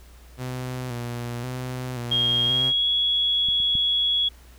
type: tone with vibrato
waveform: sawtooth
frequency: 123.47 Hz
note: B2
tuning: in tune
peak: -25 dBFS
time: 0.37-2.73 s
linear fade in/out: 50 ms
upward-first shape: square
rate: 0.94 Hz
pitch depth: 49 cents each way
type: tone with pitch glide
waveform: sine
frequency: 3246 to 3353 Hz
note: G#7 to G#7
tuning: -40 to +16 cents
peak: -19 dBFS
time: 2.11-4.29 s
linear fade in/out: 10 ms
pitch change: +56 cents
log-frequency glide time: 2.43-2.88 s
type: clicks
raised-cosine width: 5 ms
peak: -27 / -31 / -21 dBFS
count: 3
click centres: 3.487 / 3.602 / 3.753 s
effects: added 60 Hz sine -46 dBFS peak until 4.58 s + pink hiss -54 dBFS RMS until 4.58 s